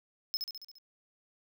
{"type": "tone with echo", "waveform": "square", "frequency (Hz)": 5170, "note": "E8", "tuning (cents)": -34, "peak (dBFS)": -30, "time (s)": [0.34, 0.37], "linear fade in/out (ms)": 0, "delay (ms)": 69, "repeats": 6, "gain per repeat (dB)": -4, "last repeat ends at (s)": 0.784, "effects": []}